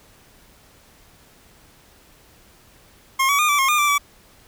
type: tone with pitch steps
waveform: 25% pulse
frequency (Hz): 1071 / 1135 / 1217 / 1160 / 1076 / 1211 / 1172 / 1146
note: C6 / C#6 / D#6 / D6 / C6 / D#6 / D6 / D6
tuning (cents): +40 / +41 / -39 / -22 / +48 / -47 / -4 / -43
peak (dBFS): -12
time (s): 3.19-3.982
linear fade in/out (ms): 10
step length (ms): 99
effects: pink hiss -52 dBFS RMS until 4.47 s